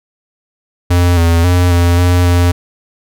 square tone with pitch steps, 88 / 84.1 / 89 / 86.8 / 88.8 / 87.8 Hz, F2 / E2 / F2 / F2 / F2 / F2, +14 / +35 / +33 / -10 / +29 / +10 cents, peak -8 dBFS, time 0.9-2.52 s, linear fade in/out 10 ms, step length 270 ms, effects none

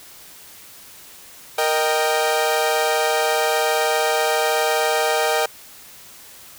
sawtooth chord, Eb major, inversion second, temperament equal with one note detuned, 466.2 / 619 / 784 Hz, Bb4 / Eb5 / G5, 0 / -9 / 0 cents, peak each -18 dBFS, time 1.58-5.46 s, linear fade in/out 5 ms, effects white hiss -43 dBFS RMS until 6.58 s

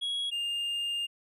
triangle tone pair in turn, 3322 / 2813 Hz, G#7 / F7, 0 / +12 cents, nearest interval minor third, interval 288 cents, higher first, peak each -28 dBFS, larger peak neither, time 0.01-0.31 / 0.31-1.07 s, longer second, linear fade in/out 20 ms, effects resampled to 32000 Hz

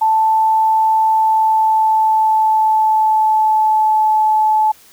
sine tone with pitch glide, 880 to 864.4 Hz, A5 to A5, 0 to -31 cents, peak -10 dBFS, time 0.01-4.72 s, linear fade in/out 10 ms, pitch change -31 cents, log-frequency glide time 1.1-4.21 s, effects white hiss -46 dBFS RMS until 4.92 s

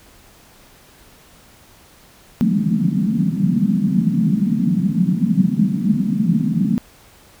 white band-pass noise, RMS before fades -17 dBFS, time 2.41-6.78 s, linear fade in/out 0 ms, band 160 to 230 Hz, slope 48 dB/octave, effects pink hiss -48 dBFS RMS until 7.4 s

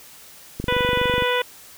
click train, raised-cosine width 3 ms, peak -14 dBFS, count 16, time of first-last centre 0.6-1.222 s, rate 24.1 Hz
harmonic tone, 493.9 Hz, B4, in tune, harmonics 1 / 2 / 3 / 4 / 5 / 6 / 7, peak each -22 / -25 / -27 / -28 / -29 / -30 / -30 dBFS, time 0.68-1.42 s, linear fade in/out 5 ms
effects white hiss -45 dBFS RMS until 1.77 s

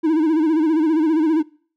triangle tone with vibrato, 315.8 Hz, D#4, 26 cents sharp, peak -12 dBFS, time 0.03-1.43 s, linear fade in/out 20 ms, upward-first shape sine, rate 15 Hz, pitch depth 88 cents each way, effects noise-tail reverb RT60 0.5 s tail -24 dB re dry

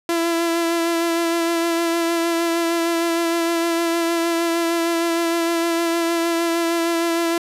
sawtooth tone with vibrato, 336 Hz, E4, 33 cents sharp, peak -14 dBFS, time 0.09-7.38 s, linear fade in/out 2 ms, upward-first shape sine, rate 6.5 Hz, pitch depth 20 cents each way, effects resampled to 32000 Hz + 9-bit

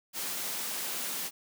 white high-pass noise, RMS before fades -35 dBFS, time 0.13-1.31 s, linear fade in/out 50 ms, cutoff 150 Hz, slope 48 dB/octave, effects none

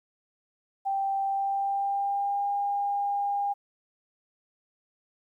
sine tone with pitch glide, 784 to 807 Hz, G5 to G#5, 0 to -50 cents, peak -25 dBFS, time 0.85-3.54 s, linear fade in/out 20 ms, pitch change +50 cents, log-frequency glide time 1.24-2.49 s, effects 11-bit

